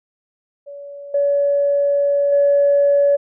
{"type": "tone with level steps", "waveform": "sine", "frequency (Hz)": 568, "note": "C#5", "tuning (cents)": 42, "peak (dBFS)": [-31, -13, -10], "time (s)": [0.66, 3.17], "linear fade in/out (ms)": 20, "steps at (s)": [1.14, 2.32], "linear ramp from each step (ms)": 5, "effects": ["tanh soft clip ceiling -6 dBFS"]}